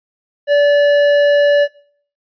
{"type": "tone with tanh clipping", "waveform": "sine", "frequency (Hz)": 578, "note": "D5", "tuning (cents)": -28, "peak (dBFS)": -10, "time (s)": [0.47, 1.68], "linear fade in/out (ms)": 50, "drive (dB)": 12, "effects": ["noise-tail reverb RT60 0.5 s tail -18 dB re dry", "resampled to 11025 Hz"]}